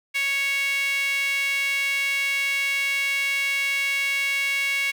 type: tone with high-pass filter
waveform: sawtooth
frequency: 554.4 Hz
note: C#5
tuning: in tune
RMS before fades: -24 dBFS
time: 0.14-4.92 s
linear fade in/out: 20 ms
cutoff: 2300 Hz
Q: 6.5
effects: none